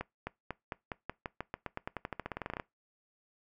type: accelerating click train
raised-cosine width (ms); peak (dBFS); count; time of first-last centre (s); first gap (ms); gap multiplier
0.5; -21; 25; 0.01-2.598; 260; 0.91
effects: noise-tail reverb RT60 0.2 s tail -22 dB re dry